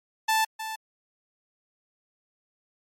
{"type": "tone with echo", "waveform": "sawtooth", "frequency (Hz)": 880, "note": "A5", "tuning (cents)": 0, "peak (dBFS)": -17, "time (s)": [0.28, 0.45], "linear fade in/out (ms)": 10, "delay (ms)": 310, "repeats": 1, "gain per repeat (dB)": -11, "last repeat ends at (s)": 0.76, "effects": ["MP3 64 kbps"]}